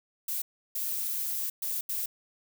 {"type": "noise bursts at uneven times", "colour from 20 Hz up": "violet", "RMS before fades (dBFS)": -32, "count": 4, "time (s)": [[0.28, 0.42], [0.75, 1.5], [1.62, 1.81], [1.89, 2.06]], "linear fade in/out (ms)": 5, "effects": []}